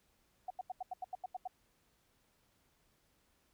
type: tone bursts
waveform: sine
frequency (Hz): 740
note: F#5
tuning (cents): 0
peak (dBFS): -37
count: 10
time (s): 0.48-1.476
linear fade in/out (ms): 5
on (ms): 24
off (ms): 84
effects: pink hiss -74 dBFS RMS until 3.53 s